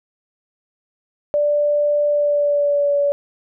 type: tone with pitch glide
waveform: sine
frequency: 587.3 to 571.6 Hz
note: D5 to D5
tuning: 0 to -47 cents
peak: -14 dBFS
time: 1.34-3.12 s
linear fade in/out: 0 ms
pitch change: -47 cents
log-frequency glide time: 2.08-2.98 s
effects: none